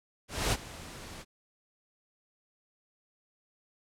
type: noise with ADSR envelope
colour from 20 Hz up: pink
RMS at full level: -27 dBFS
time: 0.28-1.25 s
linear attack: 240 ms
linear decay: 45 ms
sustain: -18 dB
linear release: 41 ms
effects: low-pass 10000 Hz 12 dB/octave